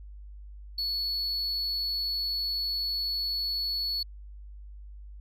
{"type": "tone", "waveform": "sine", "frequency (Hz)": 4408, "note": "C#8", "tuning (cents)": -11, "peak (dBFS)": -25, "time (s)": [0.78, 4.03], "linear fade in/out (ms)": 5, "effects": ["tanh soft clip ceiling -27 dBFS", "added 50 Hz sine -42 dBFS peak until 5.2 s"]}